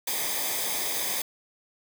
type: noise with comb filter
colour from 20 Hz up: white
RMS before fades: -29 dBFS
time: 0.07-1.22 s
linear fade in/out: 5 ms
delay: 0.71 ms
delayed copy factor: -0.7
effects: none